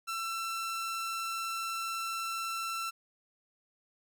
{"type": "tone", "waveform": "sawtooth", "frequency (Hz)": 1342, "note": "E6", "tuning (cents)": 31, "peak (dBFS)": -30, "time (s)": [0.07, 2.91], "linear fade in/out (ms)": 20, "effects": []}